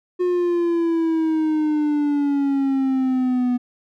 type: exponential sweep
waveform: triangle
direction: down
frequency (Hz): 361.2 to 245.2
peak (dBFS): -15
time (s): 0.19-3.58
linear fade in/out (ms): 20
effects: none